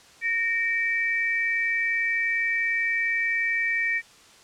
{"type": "tone pair together", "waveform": "sine", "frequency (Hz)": [1844.3, 2313], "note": ["A#6", "D7"], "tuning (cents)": [-19, -27], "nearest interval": "major third", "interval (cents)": 392, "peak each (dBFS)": -25, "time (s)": [0.21, 4.02], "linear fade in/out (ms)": 50, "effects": ["white hiss -52 dBFS RMS until 4.43 s", "low-pass 7000 Hz 12 dB/octave"]}